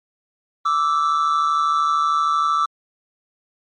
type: tone pair together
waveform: triangle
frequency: 1165.5 / 1318.5 Hz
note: D6 / E6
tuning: -14 / 0 cents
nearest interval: major second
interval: 214 cents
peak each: -17 dBFS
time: 0.65-2.66 s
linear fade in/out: 10 ms
effects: MP3 32 kbps